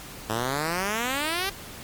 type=exponential sweep; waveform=5% pulse; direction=up; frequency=106.2 to 403 Hz; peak=-14 dBFS; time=0.29-1.5 s; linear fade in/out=10 ms; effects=pink hiss -41 dBFS RMS until 1.83 s + MP3 96 kbps